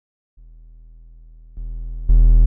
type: tone with level steps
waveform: triangle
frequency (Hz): 40.66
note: E1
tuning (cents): -23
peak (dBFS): -38 / -23 / -5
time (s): 0.37-2.46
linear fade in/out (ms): 10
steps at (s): 1.57 / 2.09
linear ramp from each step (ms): 2
effects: none